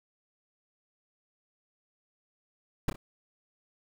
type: noise with echo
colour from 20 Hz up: brown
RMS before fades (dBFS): -24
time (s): 2.88-2.9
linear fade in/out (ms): 5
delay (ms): 30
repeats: 2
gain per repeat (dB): -10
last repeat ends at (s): 2.96
effects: none